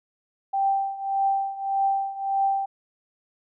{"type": "tone with tremolo", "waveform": "sine", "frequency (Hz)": 784, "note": "G5", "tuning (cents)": 0, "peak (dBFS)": -18, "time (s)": [0.53, 2.66], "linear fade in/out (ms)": 10, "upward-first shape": "triangle", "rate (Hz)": 1.7, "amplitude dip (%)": 85, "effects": []}